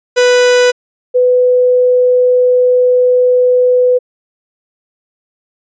45% pulse / sine tone pair in turn, 494.3 / 498.9 Hz, B4 / B4, +1 / +17 cents, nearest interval unison, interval 16 cents, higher second, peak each -6 dBFS, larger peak neither, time 0.16-0.72 / 1.14-3.99 s, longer second, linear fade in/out 20 ms, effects resampled to 16000 Hz

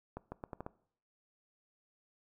accelerating click train, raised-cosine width 1 ms, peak -27 dBFS, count 6, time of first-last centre 0.17-0.664 s, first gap 150 ms, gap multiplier 0.79, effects noise-tail reverb RT60 0.6 s tail -20 dB re dry

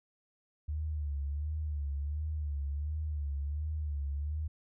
sine tone with vibrato, 73.8 Hz, D2, 9 cents sharp, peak -32 dBFS, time 0.68-4.48 s, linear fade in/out 10 ms, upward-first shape sine, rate 1.4 Hz, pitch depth 85 cents each way, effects none

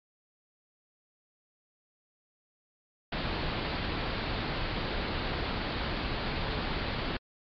pink low-pass noise, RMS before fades -33 dBFS, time 3.12-7.17 s, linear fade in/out 5 ms, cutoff 4700 Hz, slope 96 dB/octave, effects AAC 64 kbps

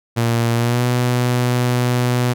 sawtooth tone with pitch glide, 117 to 123.24 Hz, A#2 to B2, +7 to -3 cents, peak -11 dBFS, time 0.16-2.34 s, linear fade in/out 20 ms, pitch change +90 cents, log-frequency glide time 0.55-0.84 s, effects none

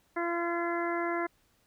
harmonic tone, 342 Hz, F4, 36 cents flat, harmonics 1 / 2 / 3 / 4 / 5 / 6, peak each -32 / -35 / -37 / -38 / -39 / -40 dBFS, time 0.16-1.27 s, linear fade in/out 10 ms, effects pink hiss -69 dBFS RMS until 1.66 s

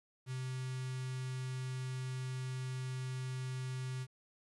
square tone with notch filter, 129.1 Hz, C3, 23 cents flat, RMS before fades -40 dBFS, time 0.26-4.07 s, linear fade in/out 50 ms, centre 580 Hz, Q 0.5, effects resampled to 24000 Hz + 11-bit

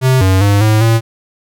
square tone with pitch steps, 130 / 94.5 / 101.2 / 108.3 / 113.7 Hz, C3 / F#2 / G#2 / A2 / A#2, -11 / +37 / -44 / -27 / -43 cents, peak -8 dBFS, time 0.01-1.01 s, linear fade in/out 50 ms, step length 200 ms, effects none

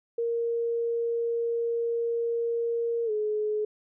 sine tone with pitch glide, 466.2 to 425 Hz, A#4 to G#4, 0 to +40 cents, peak -25 dBFS, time 0.18-3.65 s, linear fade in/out 5 ms, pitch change -160 cents, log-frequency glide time 3.05-3.11 s, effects none

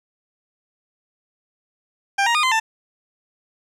20% pulse tone with pitch steps, 794 / 939 / 1226 / 1033 / 890 Hz, G5 / A#5 / D#6 / C6 / A5, +22 / +12 / -26 / -22 / +20 cents, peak -11 dBFS, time 2.18-2.6 s, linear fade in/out 10 ms, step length 84 ms, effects low-pass 7000 Hz 12 dB/octave + 8-bit

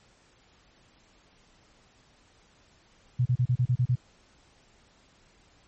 sine tone bursts, 124.2 Hz, B2, 10 cents sharp, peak -20 dBFS, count 8, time 3.19-3.956 s, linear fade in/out 10 ms, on 66 ms, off 34 ms, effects pink hiss -61 dBFS RMS until 5.67 s + MP3 32 kbps

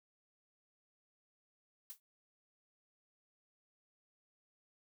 blue noise with exponential decay, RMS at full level -42 dBFS, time 1.9-2 s, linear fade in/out 0 ms, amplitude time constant 20 ms, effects noise-tail reverb RT60 0.1 s tail -24 dB re dry

